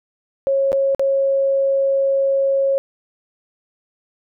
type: tone with dropouts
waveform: sine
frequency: 546 Hz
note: C#5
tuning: 26 cents flat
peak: -14 dBFS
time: 0.47-2.78 s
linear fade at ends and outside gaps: 0 ms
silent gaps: 0.719-0.729 / 0.948-0.995 s
effects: none